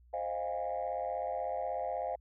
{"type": "chord", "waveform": "sine", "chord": "F minor seventh", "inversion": "second", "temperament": "equal with one note detuned", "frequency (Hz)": [523.3, 622.3, 698.5, 814.9], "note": ["C5", "Eb5", "F5", "Ab5"], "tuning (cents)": [0, 0, 0, -33], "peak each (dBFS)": [-38, -38, -36, -39], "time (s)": [0.13, 2.16], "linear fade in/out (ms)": 10, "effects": ["tanh soft clip ceiling -26 dBFS", "added 60 Hz sine -58 dBFS peak until 2.2 s"]}